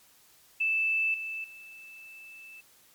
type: tone with level steps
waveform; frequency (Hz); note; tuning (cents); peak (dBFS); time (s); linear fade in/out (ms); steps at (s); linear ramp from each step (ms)
sine; 2637; E7; 0; -24 / -33 / -45; 0.6-2.61; 10; 1.14 / 1.44; 2
effects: white hiss -60 dBFS RMS until 2.94 s + MP3 96 kbps